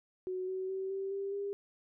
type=tone with pitch steps; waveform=sine; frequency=370 / 376 / 382.2 / 388.4 / 394.7 / 401.2 Hz; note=F#4 / F#4 / G4 / G4 / G4 / G4; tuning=0 / +28 / -44 / -16 / +12 / +40 cents; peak=-34 dBFS; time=0.27-1.53 s; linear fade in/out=0 ms; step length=210 ms; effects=none